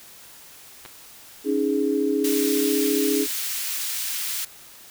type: clicks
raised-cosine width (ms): 0.3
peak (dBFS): -23 / -24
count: 2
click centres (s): 0.852 / 0.86
type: chord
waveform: sine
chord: C# suspended second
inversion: none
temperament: just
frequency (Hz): 277.2 / 311.8 / 415.8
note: C#4 / D#4 / G#4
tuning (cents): 0 / +4 / +2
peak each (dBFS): -24 / -25 / -23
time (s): 1.44-3.27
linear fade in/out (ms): 50
type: high-pass noise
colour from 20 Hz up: white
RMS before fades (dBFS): -28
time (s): 2.24-4.45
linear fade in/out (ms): 5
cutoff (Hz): 1900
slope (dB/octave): 12
effects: white hiss -46 dBFS RMS until 4.9 s